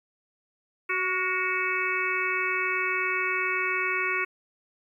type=harmonic tone with a mistuned harmonic; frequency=372.6 Hz; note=F#4; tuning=12 cents sharp; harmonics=1 / 3 / 4 / 5 / 6 / 7; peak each=-34 / -32 / -32 / -33 / -29 / -32 dBFS; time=0.89-4.25 s; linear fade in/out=10 ms; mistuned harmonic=4; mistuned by=-53 cents; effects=10-bit